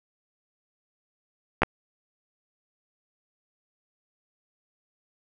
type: clicks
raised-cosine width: 0.5 ms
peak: -5 dBFS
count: 2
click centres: 1.62 / 1.633 s
effects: none